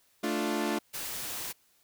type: chord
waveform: sawtooth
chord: D minor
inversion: second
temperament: equal with one note detuned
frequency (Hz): 220 / 293.7 / 350.2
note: A3 / D4 / F4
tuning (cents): 0 / 0 / +5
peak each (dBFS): -29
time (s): 0.23-0.79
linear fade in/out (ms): 10
type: noise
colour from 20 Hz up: white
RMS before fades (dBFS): -37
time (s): 0.93-1.53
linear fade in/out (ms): 20
effects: white hiss -67 dBFS RMS until 1.83 s